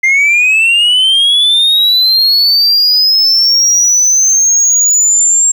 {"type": "linear sweep", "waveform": "sine", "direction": "up", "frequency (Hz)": [2080, 7490], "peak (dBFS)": -3, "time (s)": [0.03, 5.52], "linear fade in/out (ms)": 10, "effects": ["tanh soft clip ceiling -5 dBFS", "7-bit"]}